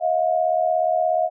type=tone pair together; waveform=sine; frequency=638.1 / 715 Hz; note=D#5 / F5; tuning=+44 / +41 cents; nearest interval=major second; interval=197 cents; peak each=-20 dBFS; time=0-1.3 s; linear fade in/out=50 ms; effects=none